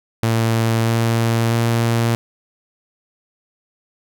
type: tone with pitch steps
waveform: sawtooth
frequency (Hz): 113.8 / 114.99 / 116.19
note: A#2 / A#2 / A#2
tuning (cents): -41 / -23 / -5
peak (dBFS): -11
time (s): 0.23-2.15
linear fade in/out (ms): 0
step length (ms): 640
effects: none